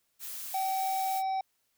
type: noise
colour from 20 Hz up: blue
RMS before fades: -40 dBFS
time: 0.19-1.23 s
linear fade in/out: 50 ms
type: harmonic tone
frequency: 766 Hz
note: G5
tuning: 40 cents flat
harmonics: 1 / 3 / 5 / 7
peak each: -28 / -48 / -52 / -52 dBFS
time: 0.54-1.41 s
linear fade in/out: 5 ms
effects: white hiss -75 dBFS RMS until 1.77 s